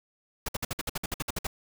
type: noise bursts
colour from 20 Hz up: pink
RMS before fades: -31 dBFS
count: 13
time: 0.46-1.47 s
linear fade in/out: 5 ms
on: 26 ms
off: 56 ms
effects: none